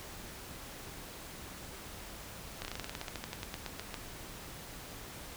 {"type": "slowing click train", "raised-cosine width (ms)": 0.2, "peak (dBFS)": -21, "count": 19, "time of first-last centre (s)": [2.62, 3.942], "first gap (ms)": 29, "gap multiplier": 1.1, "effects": ["pink hiss -47 dBFS RMS until 5.36 s"]}